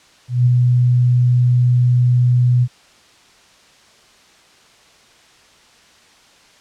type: tone with ADSR envelope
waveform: sine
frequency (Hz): 123.47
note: B2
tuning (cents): 0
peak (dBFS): -8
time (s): 0.28-2.68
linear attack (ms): 180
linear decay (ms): 20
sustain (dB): -2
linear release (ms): 53
effects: white hiss -49 dBFS RMS until 6.6 s + low-pass 6000 Hz 12 dB/octave